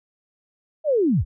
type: linear sweep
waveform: sine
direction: down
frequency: 644 to 37.26 Hz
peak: -16 dBFS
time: 0.84-1.25 s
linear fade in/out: 50 ms
effects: none